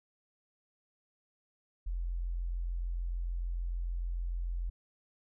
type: tone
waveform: sine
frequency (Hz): 43.37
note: F1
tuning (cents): -11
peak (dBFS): -32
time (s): 1.86-4.7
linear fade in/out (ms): 10
effects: none